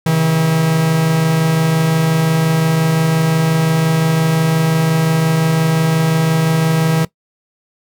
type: tone pair together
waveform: 45% pulse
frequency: 135.2 / 160.93 Hz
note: C#3 / E3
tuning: -43 / -41 cents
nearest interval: minor third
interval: 302 cents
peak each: -21 / -12 dBFS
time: 0.06-7.05 s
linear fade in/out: 5 ms
effects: noise-tail reverb RT60 0.1 s tail -19 dB re dry